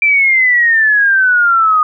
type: exponential sweep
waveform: sine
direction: down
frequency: 2357 to 1230 Hz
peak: -7 dBFS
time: 0.02-1.83 s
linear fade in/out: 2 ms
effects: none